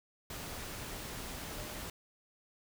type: tone in noise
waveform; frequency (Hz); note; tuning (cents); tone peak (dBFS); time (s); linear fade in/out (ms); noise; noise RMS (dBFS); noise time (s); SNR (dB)
sine; 603; D5; +46; -53; 1.56-1.8; 2; pink; -43; 0.3-1.9; -13
effects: none